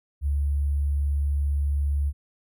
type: tone with sample-and-hold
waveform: sine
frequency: 71.3 Hz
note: C#2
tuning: 49 cents sharp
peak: -21 dBFS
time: 0.21-2.13 s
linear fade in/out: 50 ms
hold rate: 11025 Hz
effects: none